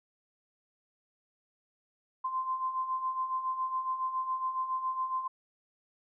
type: beating tone pair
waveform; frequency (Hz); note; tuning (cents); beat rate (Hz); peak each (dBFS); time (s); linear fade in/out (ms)
sine; 1034 / 1041.2; C6 / C6; -21 / -9; 7.2; -38 / -31; 2.24-5.28; 10
effects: none